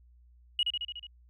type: tone with echo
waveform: sine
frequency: 2900 Hz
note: F#7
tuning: 35 cents flat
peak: -23 dBFS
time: 0.59-0.63 s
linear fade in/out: 2 ms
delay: 73 ms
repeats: 6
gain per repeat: -3 dB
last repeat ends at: 1.068 s
effects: tanh soft clip ceiling -19 dBFS + added 60 Hz sine -56 dBFS peak until 1.29 s